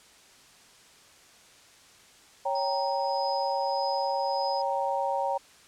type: chord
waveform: sine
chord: G diminished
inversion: second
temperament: equal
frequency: 554.4 / 784 / 932.3 Hz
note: Db5 / G5 / Bb5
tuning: 0 / 0 / 0 cents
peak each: -30 dBFS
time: 2.45-5.38 s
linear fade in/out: 10 ms
type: tone with tremolo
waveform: sine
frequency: 5020 Hz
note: D#8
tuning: 15 cents sharp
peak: -34 dBFS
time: 2.55-4.62 s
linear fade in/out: 5 ms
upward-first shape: triangle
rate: 1.7 Hz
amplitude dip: 60%
effects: white hiss -55 dBFS RMS until 5.67 s + low-pass 8000 Hz 12 dB/octave